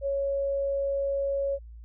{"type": "tone", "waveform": "sine", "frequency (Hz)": 554.4, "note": "C#5", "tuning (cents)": 0, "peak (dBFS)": -25, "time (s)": [0.01, 1.59], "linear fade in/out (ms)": 50, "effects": ["added 57 Hz sine -42 dBFS peak until 1.84 s"]}